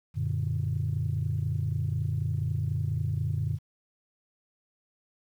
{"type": "chord", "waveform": "sine", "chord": "Gb augmented", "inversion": "none", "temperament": "equal", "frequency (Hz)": [92.5, 116.54, 146.83], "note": ["Gb2", "Bb2", "D3"], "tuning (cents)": [0, 0, 0], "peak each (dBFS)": -30, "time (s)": [0.14, 3.59], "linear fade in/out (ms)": 50, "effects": ["tanh soft clip ceiling -19 dBFS", "10-bit"]}